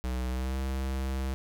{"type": "tone with pitch glide", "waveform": "square", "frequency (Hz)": [63.1, 66.12], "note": ["B1", "C2"], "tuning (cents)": [38, 19], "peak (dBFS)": -30, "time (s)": [0.04, 1.34], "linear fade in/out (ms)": 0, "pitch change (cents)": 81, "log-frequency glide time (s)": [0.29, 0.57], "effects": []}